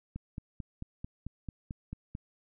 click train, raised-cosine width 5 ms, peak -26 dBFS, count 10, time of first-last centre 0.16-2.151 s, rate 4.52 Hz, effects none

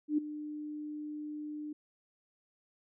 sine tone with ADSR envelope, 300 Hz, D4, 37 cents sharp, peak -24 dBFS, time 0.08-1.73 s, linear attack 100 ms, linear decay 8 ms, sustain -14 dB, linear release 6 ms, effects none

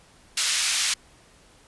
white band-pass noise, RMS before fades -24 dBFS, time 0.37-0.94 s, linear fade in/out 5 ms, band 1900 to 7100 Hz, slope 12 dB/octave, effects pink hiss -55 dBFS RMS until 1.67 s + resampled to 24000 Hz

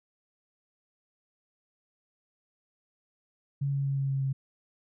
sine tone with pitch steps, 139.8 / 138.83 / 137.88 / 136.92 / 135.98 / 135.04 Hz, C#3 / C#3 / C#3 / C#3 / C#3 / C#3, +15 / +3 / -9 / -21 / -33 / -45 cents, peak -26 dBFS, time 3.61-4.33 s, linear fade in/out 10 ms, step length 120 ms, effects none

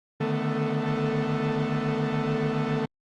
45% pulse tone cluster, 146.5 / 153.6 / 220.5 / 248.8 / 441.8 Hz, D3 / D#3 / A3 / B3 / A4, -4 / -22 / +4 / +13 / +7 cents, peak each -31 dBFS, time 0.2-2.86 s, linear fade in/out 10 ms, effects low-pass 3000 Hz 12 dB/octave + Opus 32 kbps

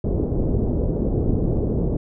pink low-pass noise, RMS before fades -21 dBFS, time 0.04-1.97 s, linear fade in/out 5 ms, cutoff 490 Hz, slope 24 dB/octave, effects none

